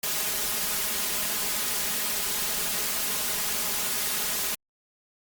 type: noise with comb filter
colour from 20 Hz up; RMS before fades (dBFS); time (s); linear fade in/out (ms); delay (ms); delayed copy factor
white; -28; 0.03-4.55; 5; 4.8; +0.95
effects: Opus 48 kbps